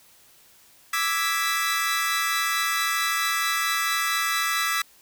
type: chord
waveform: sawtooth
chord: E dominant seventh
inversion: third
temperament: equal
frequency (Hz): 1174.7 / 1318.5 / 1661.2 / 1975.5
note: D6 / E6 / G#6 / B6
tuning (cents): 0 / 0 / 0 / 0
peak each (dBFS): -26 / -24 / -27 / -23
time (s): 0.93-4.82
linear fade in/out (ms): 5
effects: white hiss -55 dBFS RMS until 5.01 s